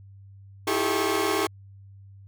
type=tone cluster; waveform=sawtooth; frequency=320.7 / 341.4 / 392.7 / 430 / 1091 Hz; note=E4 / F4 / G4 / A4 / C#6; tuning=-48 / -39 / +3 / -40 / -28 cents; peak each=-26 / -30 / -23 / -25 / -26 dBFS; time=0.67-1.47 s; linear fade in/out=5 ms; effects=added 98 Hz sine -45 dBFS peak until 2.27 s